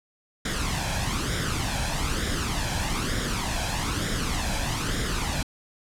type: noise with flanger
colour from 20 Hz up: pink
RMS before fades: -27 dBFS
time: 0.45-5.43 s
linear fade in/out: 5 ms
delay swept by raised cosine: 0.56 to 1.25 ms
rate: 1.1 Hz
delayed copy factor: +0.6
effects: low-pass 9000 Hz 12 dB/octave